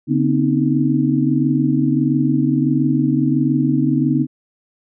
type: tone cluster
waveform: sine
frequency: 142.9 / 244.9 / 266.4 / 312.2 Hz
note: D3 / B3 / C4 / D#4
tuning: -47 / -14 / +31 / +6 cents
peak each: -19 dBFS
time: 0.07-4.27 s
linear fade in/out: 50 ms
effects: none